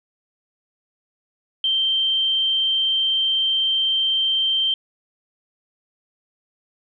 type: tone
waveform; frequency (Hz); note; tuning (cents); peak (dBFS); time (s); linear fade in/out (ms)
sine; 3136; G7; 0; -17; 1.64-4.74; 2
effects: none